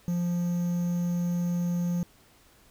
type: tone with quantisation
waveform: triangle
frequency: 174.61 Hz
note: F3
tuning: in tune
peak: -23 dBFS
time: 0.08-2.03 s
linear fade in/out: 0 ms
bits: 8
effects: pink hiss -59 dBFS RMS until 2.7 s